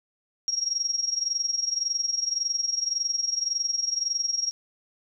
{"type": "tone with amplitude modulation", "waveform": "sine", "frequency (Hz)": 5600, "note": "F8", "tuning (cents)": 4, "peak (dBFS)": -21, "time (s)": [0.48, 4.51], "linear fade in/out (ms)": 0, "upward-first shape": "sine", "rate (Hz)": 21.8, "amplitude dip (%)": 80, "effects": []}